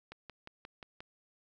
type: click train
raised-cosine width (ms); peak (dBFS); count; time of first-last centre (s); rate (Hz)
0.3; -30; 6; 0.12-1.005; 5.65
effects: none